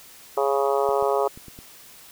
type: harmonic tone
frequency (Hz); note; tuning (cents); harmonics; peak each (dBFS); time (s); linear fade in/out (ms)
138.59; C#3; 0; 3 / 4 / 5 / 6 / 7 / 8 / 9; -23 / -25 / -27 / -29 / -30 / -31 / -32; 0.37-1.28; 5
type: clicks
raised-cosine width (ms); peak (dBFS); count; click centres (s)
3; -29; 5; 0.89 / 1.025 / 1.375 / 1.483 / 1.589
effects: white hiss -47 dBFS RMS until 2.11 s